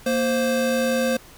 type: tone pair together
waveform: square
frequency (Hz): 233.1 / 523.3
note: A#3 / C5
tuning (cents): 0 / 0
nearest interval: octave + major second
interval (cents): 1400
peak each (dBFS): -24 / -22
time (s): 0.06-1.17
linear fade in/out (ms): 5
effects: pink hiss -47 dBFS RMS until 1.37 s